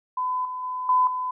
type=tone with level steps; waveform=sine; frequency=1009 Hz; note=B5; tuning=37 cents sharp; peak=-23 / -29 / -27 / -16 / -25 dBFS; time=0.17-1.31 s; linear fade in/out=5 ms; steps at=0.45 / 0.63 / 0.89 / 1.07 s; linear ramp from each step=2 ms; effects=none